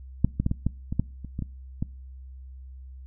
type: clicks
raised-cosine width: 5 ms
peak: -6 / -11 / -11 / -13 / -11 / -17 / -9 / -25 / -18 / -18 / -14 dBFS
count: 11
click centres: 0.246 / 0.4 / 0.464 / 0.514 / 0.666 / 0.925 / 0.996 / 1.247 / 1.391 / 1.423 / 1.825 s
effects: noise-tail reverb RT60 0.4 s tail -24 dB re dry + added 65 Hz sine -40 dBFS peak until 3.06 s